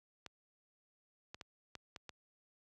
clicks, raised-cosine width 0.2 ms, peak -29 dBFS, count 6, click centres 0.263 / 1.345 / 1.412 / 1.753 / 1.962 / 2.093 s, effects high-pass 60 Hz 12 dB/octave

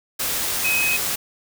sine tone in noise, 2534 Hz, D#7, 31 cents sharp, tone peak -19 dBFS, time 0.64-0.97 s, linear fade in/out 10 ms, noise white, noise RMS -24 dBFS, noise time 0.19-1.16 s, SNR +2 dB, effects none

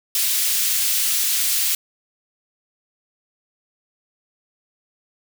white high-pass noise, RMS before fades -20 dBFS, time 0.15-1.75 s, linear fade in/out 2 ms, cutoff 2600 Hz, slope 12 dB/octave, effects none

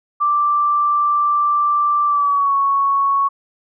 sine tone with pitch glide, 1174.7 to 1109.4 Hz, D6 to C#6, 0 to +1 cents, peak -13 dBFS, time 0.2-3.29 s, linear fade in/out 20 ms, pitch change -99 cents, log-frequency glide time 2.06-2.54 s, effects none

